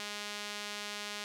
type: tone with band-pass filter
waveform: sawtooth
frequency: 207 Hz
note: G#3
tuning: 5 cents flat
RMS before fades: -41 dBFS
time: 0-1.24 s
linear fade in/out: 0 ms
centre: 3900 Hz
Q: 0.85
effects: none